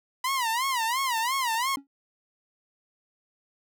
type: tone with vibrato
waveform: sawtooth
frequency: 987.8 Hz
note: B5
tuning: in tune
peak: -21 dBFS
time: 0.24-1.76 s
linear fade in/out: 5 ms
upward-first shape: sine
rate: 2.9 Hz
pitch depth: 180 cents each way
type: tone with exponential decay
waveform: triangle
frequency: 277.2 Hz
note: C#4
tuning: in tune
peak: -31 dBFS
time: 1.77-1.87 s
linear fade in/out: 2 ms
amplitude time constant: 21 ms
effects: none